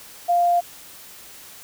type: tone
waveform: sine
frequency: 698.5 Hz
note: F5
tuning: in tune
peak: -15 dBFS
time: 0.28-0.61 s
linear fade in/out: 20 ms
effects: white hiss -43 dBFS RMS until 1.63 s